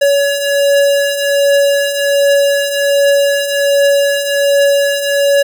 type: beating tone pair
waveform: square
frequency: 563 / 564.3 Hz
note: C#5 / C#5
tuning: +27 / +31 cents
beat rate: 1.3 Hz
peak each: -17 / -11 dBFS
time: 0.01-5.43 s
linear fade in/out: 10 ms
effects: none